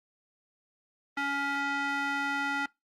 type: tone with band-pass filter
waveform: square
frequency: 280.6 Hz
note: C#4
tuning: 21 cents sharp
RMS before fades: -31 dBFS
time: 1.17-2.66 s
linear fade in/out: 5 ms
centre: 1600 Hz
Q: 1.6
effects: noise-tail reverb RT60 0.2 s tail -23 dB re dry + Opus 24 kbps